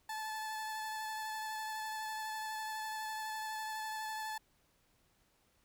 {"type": "tone with vibrato", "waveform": "30% pulse", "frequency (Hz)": 870, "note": "A5", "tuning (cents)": -20, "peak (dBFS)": -36, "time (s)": [0.09, 4.38], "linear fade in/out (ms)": 5, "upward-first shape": "sine", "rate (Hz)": 12, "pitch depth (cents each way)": 16, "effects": ["pink hiss -73 dBFS RMS until 5.64 s"]}